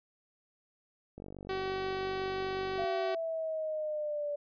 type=click train; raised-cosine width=2 ms; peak=-32 dBFS; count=81; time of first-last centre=1.18-2.84 s; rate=48.2 Hz
type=tone; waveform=sawtooth; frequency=380 Hz; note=F#4; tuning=46 cents sharp; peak=-29 dBFS; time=1.49-3.15 s; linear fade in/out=5 ms
type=exponential sweep; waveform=sine; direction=down; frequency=689 to 580 Hz; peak=-32 dBFS; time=2.78-4.36 s; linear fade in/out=10 ms
effects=resampled to 11025 Hz